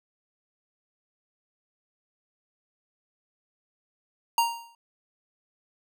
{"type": "tone with exponential decay", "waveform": "square", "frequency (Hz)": 932.3, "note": "A#5", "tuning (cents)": 0, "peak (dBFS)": -18, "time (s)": [4.38, 4.75], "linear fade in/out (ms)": 2, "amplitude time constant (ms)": 79, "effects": []}